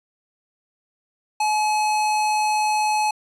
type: tone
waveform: square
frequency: 852 Hz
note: G#5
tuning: 44 cents sharp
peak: -19 dBFS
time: 1.4-3.11 s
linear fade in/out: 5 ms
effects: resampled to 24000 Hz